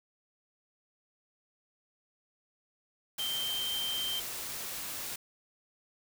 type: tone in noise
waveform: sine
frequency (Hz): 3136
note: G7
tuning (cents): 0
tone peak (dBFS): -32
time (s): 3.19-4.2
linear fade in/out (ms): 5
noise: white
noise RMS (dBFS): -39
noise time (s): 3.18-5.16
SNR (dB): +4
effects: none